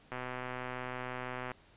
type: click train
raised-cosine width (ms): 0.5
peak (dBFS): -24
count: 177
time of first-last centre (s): 0.12-1.517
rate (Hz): 126
effects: pink hiss -62 dBFS RMS until 1.76 s + resampled to 8000 Hz